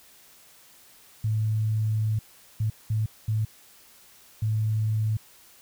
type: tone bursts at uneven times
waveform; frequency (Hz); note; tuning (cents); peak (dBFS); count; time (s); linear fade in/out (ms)
sine; 108.8; A2; -19; -22; 5; 1.24-2.19 / 2.6-2.7 / 2.9-3.06 / 3.28-3.45 / 4.42-5.17; 5
effects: white hiss -54 dBFS RMS until 5.61 s